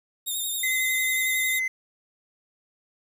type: tone with vibrato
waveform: 5% pulse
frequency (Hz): 3681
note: A#7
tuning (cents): -23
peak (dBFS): -20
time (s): 0.26-1.6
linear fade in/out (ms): 20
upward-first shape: triangle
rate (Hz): 11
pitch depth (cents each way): 57
type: tone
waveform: triangle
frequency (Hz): 2051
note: C7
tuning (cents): -35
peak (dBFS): -22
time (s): 0.63-1.68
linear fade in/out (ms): 5
effects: 9-bit